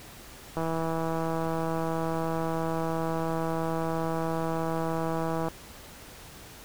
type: click train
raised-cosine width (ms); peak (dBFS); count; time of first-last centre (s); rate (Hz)
1; -17; 802; 0.57-5.484; 163
effects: pink hiss -47 dBFS RMS until 6.64 s